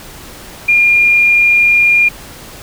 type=tone; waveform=sine; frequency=2411 Hz; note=D7; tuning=45 cents sharp; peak=-6 dBFS; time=0.68-2.09 s; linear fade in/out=10 ms; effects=pink hiss -33 dBFS RMS until 2.62 s